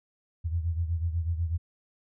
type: beating tone pair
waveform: sine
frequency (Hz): 82.41 / 90.51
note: E2 / F#2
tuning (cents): 0 / -38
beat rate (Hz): 8.1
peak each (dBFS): -27 / -33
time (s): 0.44-1.58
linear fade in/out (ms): 20
effects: none